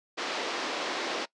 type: band-pass noise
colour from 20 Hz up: pink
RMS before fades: -33 dBFS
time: 0.17-1.26 s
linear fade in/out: 20 ms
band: 310 to 5300 Hz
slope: 24 dB/octave
effects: noise-tail reverb RT60 0.1 s tail -21 dB re dry + resampled to 22050 Hz